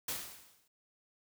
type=noise with exponential decay; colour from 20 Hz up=white; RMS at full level=-35 dBFS; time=0.08-0.68 s; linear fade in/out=5 ms; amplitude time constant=130 ms; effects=none